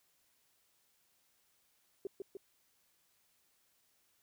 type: tone with echo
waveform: sine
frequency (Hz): 392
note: G4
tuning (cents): 0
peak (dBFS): -36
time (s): 2.05-2.07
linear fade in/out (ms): 2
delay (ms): 150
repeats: 2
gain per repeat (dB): -3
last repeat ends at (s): 2.37
effects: white hiss -74 dBFS RMS until 4.22 s